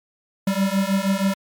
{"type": "beating tone pair", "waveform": "square", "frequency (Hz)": [191.8, 198.1], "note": ["G3", "G3"], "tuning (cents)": [-37, 18], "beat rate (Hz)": 6.3, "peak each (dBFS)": -22, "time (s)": [0.47, 1.34], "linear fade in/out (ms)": 5, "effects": ["MP3 96 kbps"]}